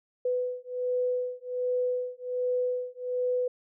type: beating tone pair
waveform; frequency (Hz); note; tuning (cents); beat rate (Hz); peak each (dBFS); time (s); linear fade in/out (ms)
sine; 497.8 / 499.1; B4 / B4; +14 / +18; 1.3; -30; 0.25-3.48; 5
effects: none